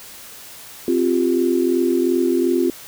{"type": "chord", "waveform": "sine", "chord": "C suspended fourth", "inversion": "none", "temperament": "equal", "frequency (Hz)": [261.6, 349.2, 392], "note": ["C4", "F4", "G4"], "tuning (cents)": [0, 0, 0], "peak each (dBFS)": [-20, -17, -23], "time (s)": [0.88, 2.7], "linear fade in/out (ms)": 2, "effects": ["white hiss -39 dBFS RMS until 2.87 s"]}